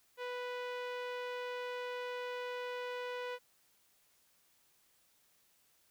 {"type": "tone with low-pass filter", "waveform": "sawtooth", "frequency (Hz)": 493.9, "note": "B4", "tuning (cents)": 0, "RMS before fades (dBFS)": -41, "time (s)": [0.17, 3.39], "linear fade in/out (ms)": 50, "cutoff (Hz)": 3000, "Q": 1.1, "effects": ["white hiss -71 dBFS RMS until 5.9 s"]}